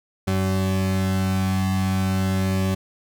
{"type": "tone pair together", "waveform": "40% pulse", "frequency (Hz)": [95.2, 190.26], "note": ["F#2", "F#3"], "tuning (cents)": [50, 49], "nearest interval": "octave", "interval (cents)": 1199, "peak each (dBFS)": [-21, -24], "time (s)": [0.27, 2.75], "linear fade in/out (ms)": 10, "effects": []}